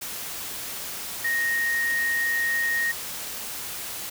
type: tone in noise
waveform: sine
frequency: 1864.7 Hz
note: A#6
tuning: in tune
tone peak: -22 dBFS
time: 1.24-2.92 s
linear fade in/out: 10 ms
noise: white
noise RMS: -34 dBFS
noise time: 0.01-4.1 s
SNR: +9 dB
effects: none